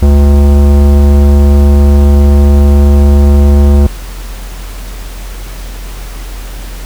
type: tone with tanh clipping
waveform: sine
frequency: 71.3 Hz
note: C#2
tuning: 49 cents sharp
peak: -4 dBFS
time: 0.02-3.87 s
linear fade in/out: 5 ms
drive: 18 dB
effects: added 44 Hz sine -20 dBFS peak until 6.85 s + pink hiss -30 dBFS RMS until 6.85 s